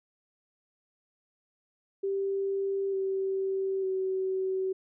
sine tone with pitch steps, 392 / 385.3 / 378.6 Hz, G4 / G4 / F#4, 0 / -30 / +40 cents, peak -27 dBFS, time 2.03-4.73 s, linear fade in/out 10 ms, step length 900 ms, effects none

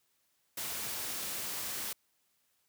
white noise, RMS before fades -38 dBFS, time 0.57-1.93 s, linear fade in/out 5 ms, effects white hiss -75 dBFS RMS until 2.68 s + high-pass 60 Hz 12 dB/octave

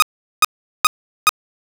sawtooth tone bursts, 1244.5 Hz, D#6, in tune, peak -4 dBFS, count 4, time 0-1.292 s, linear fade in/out 0 ms, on 23 ms, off 400 ms, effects none

